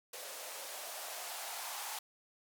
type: noise with band-pass filter sweep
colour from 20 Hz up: violet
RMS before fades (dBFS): -44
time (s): 0.13-1.99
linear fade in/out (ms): 5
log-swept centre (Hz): 520 to 860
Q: 3.3
effects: none